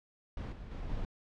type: noise with level steps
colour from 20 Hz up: brown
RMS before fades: -38 / -45 / -40 / -37 dBFS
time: 0.37-1.05 s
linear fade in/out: 2 ms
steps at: 0.52 / 0.71 / 0.89 s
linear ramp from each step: 5 ms
effects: low-pass 4000 Hz 12 dB/octave